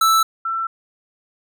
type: tone pair in turn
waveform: square / sine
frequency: 1320 / 1340 Hz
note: E6 / E6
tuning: +2 / +28 cents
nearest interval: unison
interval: 26 cents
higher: second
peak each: -13 / -20 dBFS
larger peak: first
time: 0.01-0.23 / 0.45-0.67 s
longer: neither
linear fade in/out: 5 ms
effects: none